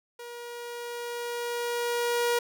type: tone with level ramp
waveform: sawtooth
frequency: 477.4 Hz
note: A#4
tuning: 41 cents sharp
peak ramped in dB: -36 to -19 dBFS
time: 0.19-2.39 s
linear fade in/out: 5 ms
effects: none